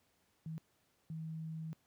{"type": "tone bursts at uneven times", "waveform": "sine", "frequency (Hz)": 160, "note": "D#3", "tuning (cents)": 49, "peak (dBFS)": -40, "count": 2, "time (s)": [[0.46, 0.58], [1.1, 1.73]], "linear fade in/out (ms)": 0, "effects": ["pink hiss -75 dBFS RMS until 1.86 s", "high-pass 80 Hz 12 dB/octave"]}